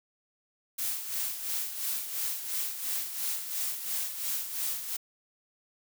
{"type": "noise with tremolo", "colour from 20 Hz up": "blue", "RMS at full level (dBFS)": -31, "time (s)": [0.78, 4.97], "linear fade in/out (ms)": 10, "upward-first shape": "sine", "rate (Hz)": 2.9, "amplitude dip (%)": 60, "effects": []}